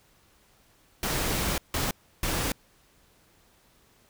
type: noise bursts at uneven times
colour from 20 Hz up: pink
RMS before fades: -28 dBFS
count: 3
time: 1.03-1.58 / 1.74-1.91 / 2.23-2.52 s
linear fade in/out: 2 ms
effects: pink hiss -62 dBFS RMS until 4.09 s